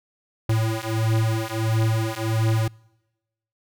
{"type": "beating tone pair", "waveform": "square", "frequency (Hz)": [110.7, 112.2], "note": ["A2", "A2"], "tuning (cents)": [11, 34], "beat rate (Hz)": 1.5, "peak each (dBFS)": [-24, -24], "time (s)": [0.49, 2.68], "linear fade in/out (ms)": 5, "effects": ["noise-tail reverb RT60 1.0 s tail -26 dB re dry"]}